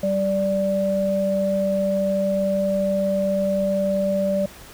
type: tone pair together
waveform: sine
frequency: 194.1 / 585 Hz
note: G3 / D5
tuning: -17 / -7 cents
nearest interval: octave + perfect fifth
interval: 1910 cents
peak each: -23 / -20 dBFS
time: 0.03-4.46 s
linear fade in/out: 5 ms
effects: pink hiss -43 dBFS RMS until 4.73 s